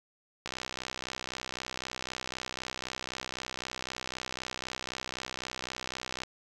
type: click train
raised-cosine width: 0.2 ms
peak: -18 dBFS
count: 370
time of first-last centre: 0.46-6.235 s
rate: 63.9 Hz
effects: none